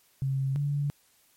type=tone pair in turn; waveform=sine; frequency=135 / 143.64 Hz; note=C#3 / D3; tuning=-45 / -38 cents; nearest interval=minor second; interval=107 cents; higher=second; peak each=-25 dBFS; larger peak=neither; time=0.22-0.56 / 0.56-0.9 s; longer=neither; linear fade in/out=0 ms; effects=white hiss -64 dBFS RMS until 1.36 s + MP3 64 kbps